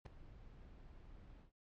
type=noise with ADSR envelope; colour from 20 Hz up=brown; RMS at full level=-39 dBFS; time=0.05-1.52 s; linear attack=13 ms; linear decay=3 ms; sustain=-18 dB; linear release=120 ms; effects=low-pass 4000 Hz 12 dB/octave + MP3 64 kbps

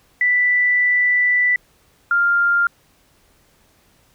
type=tone pair in turn; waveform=sine; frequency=1977 / 1398 Hz; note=B6 / F6; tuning=+1 / +1 cents; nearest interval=tritone; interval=600 cents; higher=first; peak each=-13 dBFS; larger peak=neither; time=0.21-1.56 / 2.11-2.67 s; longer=first; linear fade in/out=2 ms; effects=pink hiss -57 dBFS RMS until 4.14 s

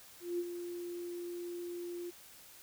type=tone with ADSR envelope; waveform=sine; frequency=349.2 Hz; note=F4; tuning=in tune; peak=-31 dBFS; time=0.2-2.11 s; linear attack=190 ms; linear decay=46 ms; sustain=-8 dB; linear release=18 ms; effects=white hiss -56 dBFS RMS until 2.62 s

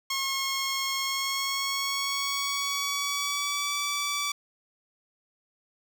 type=tone with pitch glide; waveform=10% pulse; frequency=1083 to 1154 Hz; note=C#6 to D6; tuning=-41 to -31 cents; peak=-19 dBFS; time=0.1-4.32 s; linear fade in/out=5 ms; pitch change=+110 cents; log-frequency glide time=1.02-3.76 s; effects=none

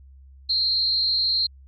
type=tone with amplitude modulation; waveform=sine; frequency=4186 Hz; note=C8; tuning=in tune; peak=-16 dBFS; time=0.49-1.47 s; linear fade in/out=10 ms; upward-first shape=sine; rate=253 Hz; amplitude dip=70%; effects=added 67 Hz sine -45 dBFS peak until 1.67 s

